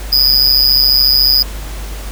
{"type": "tone with amplitude modulation", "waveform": "square", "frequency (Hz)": 4962, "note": "D#8", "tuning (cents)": -6, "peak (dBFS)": -4, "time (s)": [0.12, 1.43], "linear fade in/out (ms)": 10, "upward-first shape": "sine", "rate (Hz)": 134, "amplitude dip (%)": 95, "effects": ["added 50 Hz sine -22 dBFS peak until 2.11 s", "pink hiss -31 dBFS RMS until 2.11 s"]}